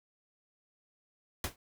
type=noise with exponential decay; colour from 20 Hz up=pink; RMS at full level=-30 dBFS; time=1.44-1.56 s; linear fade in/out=2 ms; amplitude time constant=26 ms; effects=none